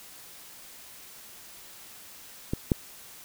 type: clicks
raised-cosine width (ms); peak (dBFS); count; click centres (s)
3; -14 / -8; 2; 2.535 / 2.718
effects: white hiss -48 dBFS RMS until 3.24 s